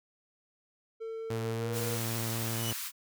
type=tone with pitch glide; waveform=triangle; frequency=449.2 to 475.1 Hz; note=A4 to A#4; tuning=+36 to +33 cents; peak=-34 dBFS; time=1-1.98 s; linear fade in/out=20 ms; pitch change=+97 cents; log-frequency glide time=1.51-1.73 s
type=tone; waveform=sawtooth; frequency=114 Hz; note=A#2; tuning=38 cents flat; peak=-29 dBFS; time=1.3-2.73 s; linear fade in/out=5 ms
type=high-pass noise; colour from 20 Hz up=white; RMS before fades=-38 dBFS; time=1.72-2.92 s; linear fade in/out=50 ms; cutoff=980 Hz; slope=48 dB/octave
type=tone with exponential growth; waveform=sawtooth; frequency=2966 Hz; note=F#7; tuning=4 cents sharp; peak=-30 dBFS; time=2.38-2.71 s; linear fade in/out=1 ms; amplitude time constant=70 ms
effects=none